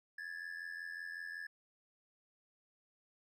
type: ring-modulated tone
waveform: triangle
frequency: 1710 Hz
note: A6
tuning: 50 cents flat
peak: -38 dBFS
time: 0.18-1.47 s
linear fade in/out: 5 ms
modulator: 42.7 Hz
effects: none